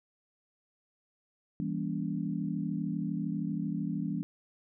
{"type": "chord", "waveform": "sine", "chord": "E diminished seventh", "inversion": "none", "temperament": "just", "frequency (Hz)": [164.81, 197.78, 237.3, 284.8], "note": ["E3", "G3", "Bb3", "Db4"], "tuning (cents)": [0, 16, 31, 47], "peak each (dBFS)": [-35, -35, -38, -37], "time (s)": [1.6, 4.23], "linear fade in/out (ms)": 0, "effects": []}